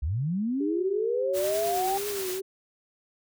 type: linear sweep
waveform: sine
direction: up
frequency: 61.74 to 799 Hz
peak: -25 dBFS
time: 0.02-1.98 s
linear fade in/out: 10 ms
type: tone with vibrato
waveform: sine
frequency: 390 Hz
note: G4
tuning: 9 cents flat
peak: -30 dBFS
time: 0.6-2.42 s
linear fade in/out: 10 ms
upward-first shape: triangle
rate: 2.2 Hz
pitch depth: 120 cents each way
type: noise with tremolo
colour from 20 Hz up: white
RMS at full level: -34 dBFS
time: 1.33-2.41 s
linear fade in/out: 50 ms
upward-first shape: triangle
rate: 9.5 Hz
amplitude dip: 30%
effects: none